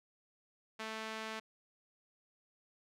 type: tone with band-pass filter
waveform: sawtooth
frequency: 220 Hz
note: A3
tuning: in tune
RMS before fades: -43 dBFS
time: 0.79-1.4 s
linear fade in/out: 10 ms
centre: 2100 Hz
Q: 0.64
effects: none